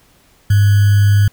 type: tone with sample-and-hold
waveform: sine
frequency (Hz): 101.5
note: G#2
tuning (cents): -39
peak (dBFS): -7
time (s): 0.5-1.28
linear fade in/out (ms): 5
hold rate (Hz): 1575
effects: pink hiss -52 dBFS RMS until 1.32 s